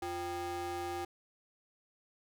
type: ring-modulated tone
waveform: square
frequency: 217.8 Hz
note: A3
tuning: 17 cents flat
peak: -34 dBFS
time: 0.02-1.05 s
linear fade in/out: 5 ms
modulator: 568 Hz
effects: none